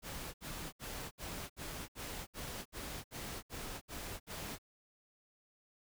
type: noise bursts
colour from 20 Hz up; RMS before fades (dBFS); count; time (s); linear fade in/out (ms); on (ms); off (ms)
pink; -44; 12; 0.02-4.586; 50; 320; 66
effects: none